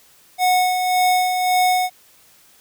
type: tone with tremolo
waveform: square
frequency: 733 Hz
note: F#5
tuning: 16 cents flat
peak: -14 dBFS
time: 0.38-1.9 s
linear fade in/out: 50 ms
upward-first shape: sine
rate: 1.8 Hz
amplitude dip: 45%
effects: white hiss -52 dBFS RMS until 2.6 s